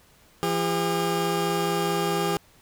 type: tone pair together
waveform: 20% pulse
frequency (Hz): 170.1 / 404.6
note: F3 / G#4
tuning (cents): -45 / -45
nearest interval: octave + minor third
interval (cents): 1500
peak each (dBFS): -22 / -20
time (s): 0.43-2.37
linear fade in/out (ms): 0
effects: pink hiss -57 dBFS RMS until 2.61 s